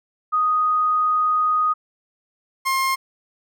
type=tone pair in turn; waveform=sine / 30% pulse; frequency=1244.5 / 1063.9 Hz; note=D#6 / C6; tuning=0 / +29 cents; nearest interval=minor third; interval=271 cents; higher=first; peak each=-16 dBFS; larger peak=neither; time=0.32-1.74 / 2.65-2.96 s; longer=first; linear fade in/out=20 ms; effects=none